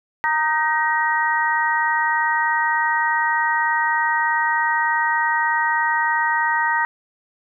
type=harmonic tone with a mistuned harmonic; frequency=309.2 Hz; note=D#4; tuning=11 cents flat; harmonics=3 / 4 / 5 / 6; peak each=-20 / -27 / -25 / -21 dBFS; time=0.24-6.85 s; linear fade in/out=0 ms; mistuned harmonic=6; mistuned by=+33 cents; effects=none